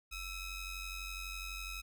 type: ring-modulated tone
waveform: sawtooth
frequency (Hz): 1286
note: E6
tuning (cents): -43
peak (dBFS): -34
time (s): 0.11-1.82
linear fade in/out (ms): 20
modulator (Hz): 1240
effects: none